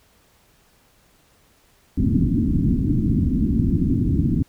white low-pass noise, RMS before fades -19 dBFS, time 1.97-4.43 s, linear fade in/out 10 ms, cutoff 290 Hz, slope 48 dB/octave, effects pink hiss -58 dBFS RMS until 4.48 s

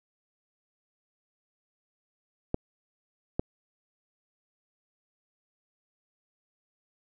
clicks, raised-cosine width 2 ms, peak -13 / -13 dBFS, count 2, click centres 2.544 / 3.395 s, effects none

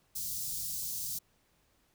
white band-stop noise, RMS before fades -37 dBFS, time 0.15-1.19 s, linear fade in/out 10 ms, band 170 to 4700 Hz, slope 24 dB/octave, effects pink hiss -71 dBFS RMS until 1.94 s

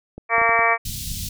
clicks, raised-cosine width 2 ms, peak -22 dBFS, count 5, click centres 0.18 / 0.382 / 0.416 / 0.493 / 0.592 s
harmonic tone, 229.9 Hz, A#3, 24 cents flat, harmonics 2 / 3 / 4 / 5 / 6 / 7 / 8 / 9 / 10, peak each -28 / -22 / -25 / -21 / -30 / -31 / -22 / -28 / -21 dBFS, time 0.29-0.78 s, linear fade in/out 50 ms
pink band-stop noise, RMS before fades -29 dBFS, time 0.85-1.29 s, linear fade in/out 5 ms, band 180 to 3500 Hz, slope 24 dB/octave
effects none

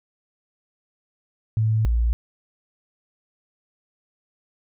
sine tone pair in turn, 110 / 57.9 Hz, A2 / A#1, 0 / -11 cents, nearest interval major seventh, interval 1111 cents, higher first, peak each -17 dBFS, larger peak neither, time 1.57-1.85 / 1.85-2.13 s, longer neither, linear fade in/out 0 ms, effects none

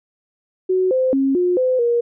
sine tone with pitch steps, 371.8 / 517 / 270.7 / 358 / 511 / 473.7 Hz, F#4 / C5 / C#4 / F4 / C5 / A#4, +8 / -21 / -41 / +43 / -41 / +28 cents, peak -14 dBFS, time 0.69-2.01 s, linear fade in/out 10 ms, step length 220 ms, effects none

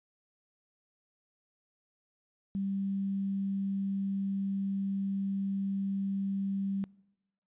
sine tone with quantisation, 196 Hz, G3, in tune, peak -30 dBFS, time 2.55-6.84 s, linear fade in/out 0 ms, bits 10, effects noise-tail reverb RT60 1.0 s tail -24 dB re dry + resampled to 8000 Hz

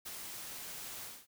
white noise with ADSR envelope, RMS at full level -43 dBFS, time 0.05-1.27 s, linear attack 15 ms, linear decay 42 ms, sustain -2 dB, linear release 230 ms, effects none

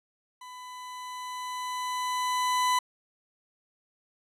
40% pulse tone with level ramp, 1000 Hz, B5, 21 cents sharp, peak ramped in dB -42 to -21 dBFS, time 0.41-2.79 s, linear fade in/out 5 ms, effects low-pass 12000 Hz 12 dB/octave

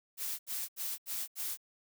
blue noise bursts, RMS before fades -37 dBFS, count 5, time 0.17-1.574 s, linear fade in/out 50 ms, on 220 ms, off 76 ms, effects none

